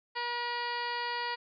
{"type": "harmonic tone with a mistuned harmonic", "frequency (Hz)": 480, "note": "B4", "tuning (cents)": -49, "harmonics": [1, 2, 3, 4, 5, 6, 7, 8, 9, 10], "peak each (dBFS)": [-43, -35, -43, -38, -45, -44, -50, -51, -45, -45], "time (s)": [0.15, 1.36], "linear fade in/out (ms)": 20, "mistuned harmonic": 10, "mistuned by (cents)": -22, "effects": []}